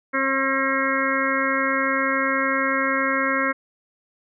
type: harmonic tone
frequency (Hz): 269.3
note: C#4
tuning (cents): -50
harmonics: 1 / 2 / 4 / 5 / 6 / 7 / 8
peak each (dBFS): -27 / -27 / -27 / -27 / -27 / -27 / -27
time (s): 0.13-3.53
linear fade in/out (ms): 20
effects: none